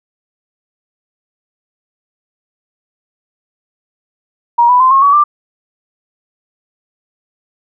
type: tone with pitch steps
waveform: sine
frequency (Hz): 947 / 990.1 / 1035.1 / 1082.2 / 1131.4 / 1182.9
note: A#5 / B5 / C6 / C#6 / C#6 / D6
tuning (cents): +27 / +4 / -19 / -42 / +35 / +12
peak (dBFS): -5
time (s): 4.58-5.24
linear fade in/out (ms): 10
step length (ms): 110
effects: none